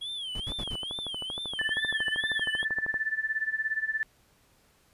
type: tone with vibrato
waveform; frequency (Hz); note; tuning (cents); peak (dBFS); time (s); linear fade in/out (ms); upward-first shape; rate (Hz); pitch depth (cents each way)
triangle; 3260; G#7; -33; -32; 0.01-2.65; 10; sine; 2.3; 160
type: noise bursts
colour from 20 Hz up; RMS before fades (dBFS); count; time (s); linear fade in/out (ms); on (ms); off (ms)
brown; -36; 4; 0.35-0.755; 2; 51; 67
type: click train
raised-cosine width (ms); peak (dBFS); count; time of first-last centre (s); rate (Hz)
1; -25; 32; 0.52-2.942; 12.8
type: tone with tremolo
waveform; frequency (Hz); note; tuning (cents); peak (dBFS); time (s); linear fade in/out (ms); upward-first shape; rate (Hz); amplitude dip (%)
sine; 1760; A6; 0; -24; 1.59-4.03; 0; sine; 17; 85
effects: pink hiss -64 dBFS RMS until 4.93 s + resampled to 32000 Hz